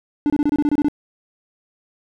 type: tone bursts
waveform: triangle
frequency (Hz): 293.7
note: D4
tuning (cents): 0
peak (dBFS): -12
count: 10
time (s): 0.26-0.884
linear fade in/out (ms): 0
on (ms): 39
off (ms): 26
effects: none